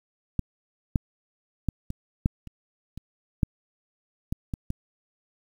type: clicks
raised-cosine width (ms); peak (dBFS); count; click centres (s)
5; -12 / -9 / -12 / -19 / -8 / -28 / -25 / -8 / -15 / -17 / -17; 11; 0.393 / 0.958 / 1.687 / 1.904 / 2.259 / 2.473 / 2.976 / 3.432 / 4.325 / 4.538 / 4.704
effects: 8-bit